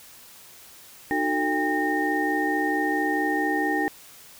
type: tone cluster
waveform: sine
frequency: 304.3 / 368.8 / 442.2 / 800 / 1839 Hz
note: D#4 / F#4 / A4 / G5 / A#6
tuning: -38 / -6 / +9 / +35 / -24 cents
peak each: -26 / -31 / -33 / -27 / -27 dBFS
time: 1.11-3.88 s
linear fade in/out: 0 ms
effects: white hiss -48 dBFS RMS until 4.39 s